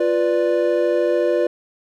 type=chord; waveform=triangle; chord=B diminished; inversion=second; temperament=equal; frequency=349.2 / 493.9 / 587.3 Hz; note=F4 / B4 / D5; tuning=0 / 0 / 0 cents; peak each=-18 dBFS; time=0-1.47 s; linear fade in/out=5 ms; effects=none